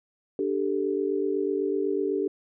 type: chord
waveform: sine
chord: D suspended fourth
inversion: none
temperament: equal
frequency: 293.7 / 392 / 440 Hz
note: D4 / G4 / A4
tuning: 0 / 0 / 0 cents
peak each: -30 / -26 / -30 dBFS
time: 0.39-2.28 s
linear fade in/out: 2 ms
effects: none